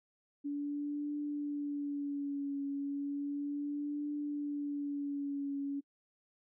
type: tone with vibrato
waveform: sine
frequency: 286.6 Hz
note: D4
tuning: 42 cents flat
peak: -34 dBFS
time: 0.44-5.81 s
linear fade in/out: 20 ms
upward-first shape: triangle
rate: 0.34 Hz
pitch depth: 43 cents each way
effects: noise-tail reverb RT60 0.1 s tail -26 dB re dry